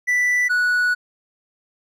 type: tone pair in turn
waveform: triangle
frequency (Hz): 1975.5 / 1470.8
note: B6 / F#6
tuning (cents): 0 / -11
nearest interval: perfect fourth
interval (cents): 511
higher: first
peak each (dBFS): -14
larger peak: neither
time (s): 0.07-0.49 / 0.49-0.95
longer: second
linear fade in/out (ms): 20
effects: none